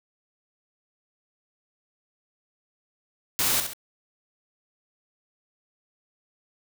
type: noise with echo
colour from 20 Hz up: white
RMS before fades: -24 dBFS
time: 3.39-3.6 s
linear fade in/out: 0 ms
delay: 67 ms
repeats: 2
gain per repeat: -7 dB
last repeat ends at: 3.734 s
effects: none